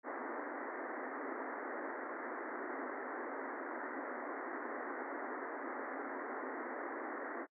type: band-pass noise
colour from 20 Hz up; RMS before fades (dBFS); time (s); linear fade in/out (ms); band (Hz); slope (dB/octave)
pink; -43; 0.03-7.47; 50; 250 to 2000; 96
effects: noise-tail reverb RT60 0.1 s tail -26 dB re dry